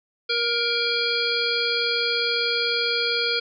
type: harmonic tone with a mistuned harmonic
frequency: 471.1 Hz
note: A#4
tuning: 18 cents sharp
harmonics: 1 / 3 / 5 / 7 / 9 / 10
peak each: -28 / -28 / -28 / -28 / -28 / -28 dBFS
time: 0.29-3.4 s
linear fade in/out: 10 ms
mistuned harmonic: 10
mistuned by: +20 cents
effects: none